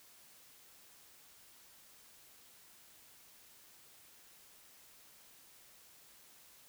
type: silence
effects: white hiss -61 dBFS RMS until 6.68 s